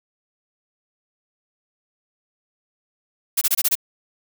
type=noise bursts; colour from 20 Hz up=blue; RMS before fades=-18 dBFS; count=6; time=3.37-3.754 s; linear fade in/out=10 ms; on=44 ms; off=24 ms; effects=none